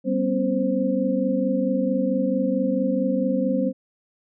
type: tone cluster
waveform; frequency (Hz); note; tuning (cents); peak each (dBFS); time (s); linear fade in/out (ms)
sine; 195 / 244.6 / 269.1 / 523; G3 / B3 / C4 / C5; -9 / -16 / +49 / -1; -25; 0.04-3.73; 50
effects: none